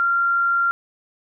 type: tone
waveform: sine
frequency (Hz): 1383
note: F6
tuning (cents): -17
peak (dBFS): -16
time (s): 0-0.71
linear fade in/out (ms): 0
effects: none